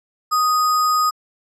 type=tone with sample-and-hold; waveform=sine; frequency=1244.5 Hz; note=D#6; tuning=in tune; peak=-14 dBFS; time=0.31-1.11 s; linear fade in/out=20 ms; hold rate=6300 Hz; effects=low-pass 11000 Hz 12 dB/octave